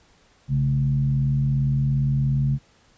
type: tone with frequency modulation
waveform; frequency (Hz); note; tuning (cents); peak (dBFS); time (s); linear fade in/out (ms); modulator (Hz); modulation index
sine; 136.8; C#3; -23; -18; 0.48-2.59; 50; 77.3; 0.53
effects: pink hiss -58 dBFS RMS until 2.97 s + resampled to 16000 Hz